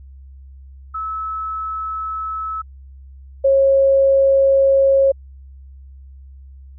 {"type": "tone pair in turn", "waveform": "sine", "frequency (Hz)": [1300, 544.1], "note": ["E6", "C#5"], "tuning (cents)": [-24, -32], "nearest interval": "octave + minor third", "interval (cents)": 1508, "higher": "first", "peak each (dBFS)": [-22, -10], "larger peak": "second", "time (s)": [[0.94, 2.62], [3.44, 5.12]], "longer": "neither", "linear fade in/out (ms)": 10, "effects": ["added 67 Hz sine -37 dBFS peak until 6.78 s"]}